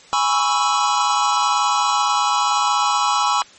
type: chord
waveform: square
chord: C# minor seventh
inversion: second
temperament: equal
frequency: 830.6 / 987.8 / 1108.7 / 1318.5 Hz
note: G#5 / B5 / C#6 / E6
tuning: 0 / 0 / 0 / 0 cents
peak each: -22 dBFS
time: 0.13-3.42 s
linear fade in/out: 0 ms
effects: white hiss -46 dBFS RMS until 3.58 s + MP3 32 kbps